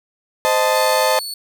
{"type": "chord", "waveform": "35% pulse", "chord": "A diminished", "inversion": "first", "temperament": "equal with one note detuned", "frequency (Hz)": [518.7, 622.3, 880], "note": ["C5", "Eb5", "A5"], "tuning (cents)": [-15, 0, 0], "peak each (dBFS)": -17, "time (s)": [0.45, 1.19], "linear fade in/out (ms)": 0}
{"type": "tone", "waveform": "sawtooth", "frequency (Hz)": 4433, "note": "C#8", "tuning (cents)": -1, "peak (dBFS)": -23, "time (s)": [0.75, 1.34], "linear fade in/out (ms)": 2}
{"effects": []}